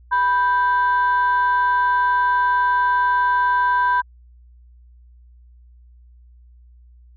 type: tone pair together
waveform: sine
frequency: 987.8 / 1568 Hz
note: B5 / G6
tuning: 0 / 0 cents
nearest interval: minor sixth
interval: 800 cents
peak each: -15 / -20 dBFS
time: 0.11-4.02 s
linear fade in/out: 20 ms
effects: tanh soft clip ceiling -9 dBFS + added 60 Hz sine -45 dBFS peak until 7.16 s